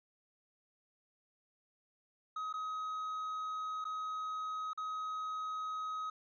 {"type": "tone with dropouts", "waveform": "triangle", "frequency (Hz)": 1266, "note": "D#6", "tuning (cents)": 30, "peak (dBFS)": -35, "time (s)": [2.36, 6.1], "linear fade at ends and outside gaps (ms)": 5, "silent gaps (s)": [[2.528, 2.538], [3.843, 3.851], [4.733, 4.775]], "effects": ["resampled to 16000 Hz"]}